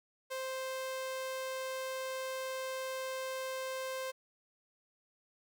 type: tone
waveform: sawtooth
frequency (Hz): 523.3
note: C5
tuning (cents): 0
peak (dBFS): -33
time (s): 0.3-4.12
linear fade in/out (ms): 20
effects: none